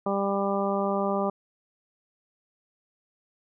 harmonic tone, 198.2 Hz, G3, 19 cents sharp, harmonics 1 / 2 / 3 / 4 / 5 / 6, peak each -29 / -30 / -29 / -32 / -35 / -33 dBFS, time 0.06-1.3 s, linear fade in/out 5 ms, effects none

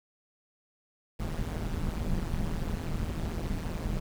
brown noise with amplitude modulation, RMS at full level -28 dBFS, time 1.19-4 s, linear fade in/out 10 ms, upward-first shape sine, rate 162 Hz, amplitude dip 90%, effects none

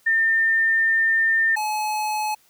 sine / square tone pair in turn, 1805 / 853.3 Hz, A6 / G#5, +44 / +47 cents, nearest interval octave + minor second, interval 1297 cents, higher first, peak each -16 / -23 dBFS, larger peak first, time 0.06-1.56 / 1.56-2.35 s, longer first, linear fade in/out 10 ms, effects white hiss -59 dBFS RMS until 2.49 s

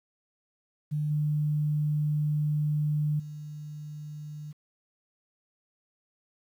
sine tone with level steps, 150 Hz, D3, 37 cents sharp, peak -26 / -24 / -37 dBFS, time 0.91-4.53 s, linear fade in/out 20 ms, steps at 1.1 / 3.19 s, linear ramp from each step 10 ms, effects 10-bit

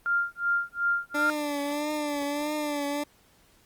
sine tone with tremolo, 1396.9 Hz, F6, in tune, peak -21 dBFS, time 0.06-1.3 s, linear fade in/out 0 ms, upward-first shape sine, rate 2.7 Hz, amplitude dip 100%
20% pulse tone with vibrato, 293.7 Hz, D4, in tune, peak -23 dBFS, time 1.14-3.04 s, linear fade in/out 10 ms, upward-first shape triangle, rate 1.6 Hz, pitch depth 60 cents each way
effects pink hiss -61 dBFS RMS until 3.65 s + Opus 32 kbps

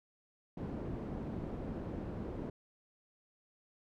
white low-pass noise, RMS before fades -41 dBFS, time 0.57-2.5 s, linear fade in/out 5 ms, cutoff 320 Hz, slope 12 dB/octave, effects none

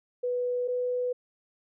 sine tone pair in turn, 493 / 495.8 Hz, B4 / B4, -3 / +7 cents, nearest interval unison, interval 10 cents, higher second, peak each -26 dBFS, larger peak neither, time 0.23-0.68 / 0.68-1.13 s, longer neither, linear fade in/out 10 ms, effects none

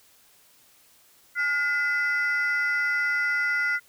sine tone pair together, 1430 / 2021 Hz, F6 / B6, +41 / +39 cents, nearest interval tritone, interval 598 cents, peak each -23 dBFS, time 1.35-3.8 s, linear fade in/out 50 ms, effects tanh soft clip ceiling -19 dBFS + white hiss -58 dBFS RMS until 3.88 s

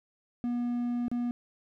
triangle tone with dropouts, 241.4 Hz, B3, 39 cents flat, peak -26 dBFS, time 0.44-1.31 s, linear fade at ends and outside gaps 0 ms, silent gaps 1.082-1.115 s, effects none

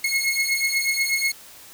sawtooth beating tone pair, 2166 / 2174.2 Hz, C#7 / C#7, -41 / -34 cents, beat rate 8.2 Hz, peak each -20 dBFS, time 0.04-1.32 s, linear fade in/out 5 ms, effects white hiss -45 dBFS RMS until 1.73 s

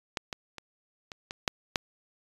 clicks, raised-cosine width 0.2 ms, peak -13 / -17 / -23 / -23 / -19 / -7 / -7 dBFS, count 7, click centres 0.172 / 0.328 / 0.583 / 1.118 / 1.309 / 1.478 / 1.758 s, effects resampled to 24000 Hz

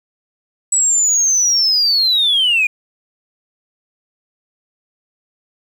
sine linear sweep, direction down, 7902 to 2400 Hz, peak -10 dBFS, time 0.72-2.67 s, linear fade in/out 5 ms, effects tanh soft clip ceiling -7 dBFS + 7-bit

